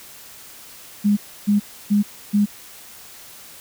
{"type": "tone bursts", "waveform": "sine", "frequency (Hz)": 205.6, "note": "G#3", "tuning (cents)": -17, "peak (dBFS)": -13, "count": 4, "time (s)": [1.04, 2.46], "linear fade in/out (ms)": 20, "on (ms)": 130, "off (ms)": 300, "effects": ["white hiss -42 dBFS RMS until 3.6 s"]}